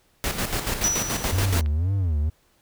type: noise with tremolo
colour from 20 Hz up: pink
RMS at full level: -25 dBFS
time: 0.24-1.61 s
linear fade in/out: 0 ms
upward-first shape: square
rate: 7 Hz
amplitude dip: 55%
type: tone with exponential decay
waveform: sine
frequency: 5900 Hz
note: F#8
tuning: 6 cents flat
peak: -18 dBFS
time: 0.84-1.63 s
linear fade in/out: 0 ms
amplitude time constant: 170 ms
type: tone with vibrato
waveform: triangle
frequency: 85.5 Hz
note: F2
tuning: 36 cents flat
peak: -18 dBFS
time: 1.32-2.3 s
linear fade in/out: 10 ms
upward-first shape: sine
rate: 2 Hz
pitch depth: 260 cents each way
type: clicks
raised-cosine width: 0.3 ms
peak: -24 dBFS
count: 2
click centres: 1.347 / 1.661 s
effects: pink hiss -63 dBFS RMS until 2.61 s